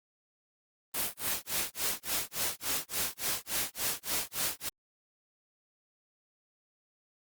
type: noise with tremolo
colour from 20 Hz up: white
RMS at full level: -30 dBFS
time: 0.94-4.69 s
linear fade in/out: 5 ms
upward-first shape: sine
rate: 3.5 Hz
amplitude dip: 100%
effects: Opus 32 kbps